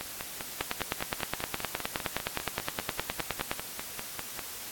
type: two click trains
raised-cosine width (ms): 0.3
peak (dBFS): -18 / -12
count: 23 / 29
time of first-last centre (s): 0.01-4.392 / 0.61-3.515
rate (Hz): 5.02 / 9.64
effects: white hiss -41 dBFS RMS until 4.71 s + AAC 64 kbps